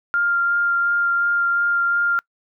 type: tone with vibrato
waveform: sine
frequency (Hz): 1396.9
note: F6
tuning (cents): 0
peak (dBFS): -16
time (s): 0.14-2.19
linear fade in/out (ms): 0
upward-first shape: sine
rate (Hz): 2.8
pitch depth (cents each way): 10
effects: noise-tail reverb RT60 0.1 s tail -26 dB re dry